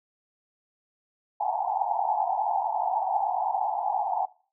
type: band-pass noise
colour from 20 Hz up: white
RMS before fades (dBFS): -27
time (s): 1.4-4.26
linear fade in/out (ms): 10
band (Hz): 710 to 900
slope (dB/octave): 96
effects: noise-tail reverb RT60 0.4 s tail -21 dB re dry